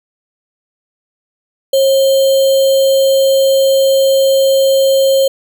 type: tone with sample-and-hold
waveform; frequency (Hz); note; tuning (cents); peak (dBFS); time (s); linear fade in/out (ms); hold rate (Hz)
sine; 540; C#5; -45; -7; 1.73-5.28; 5; 3675
effects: none